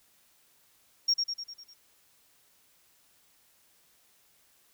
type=tone with echo; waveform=sine; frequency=5570 Hz; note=F8; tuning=5 cents flat; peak=-20 dBFS; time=1.08-1.14 s; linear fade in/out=10 ms; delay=100 ms; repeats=6; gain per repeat=-5 dB; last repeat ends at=1.74 s; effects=tanh soft clip ceiling -18 dBFS + white hiss -65 dBFS RMS until 4.73 s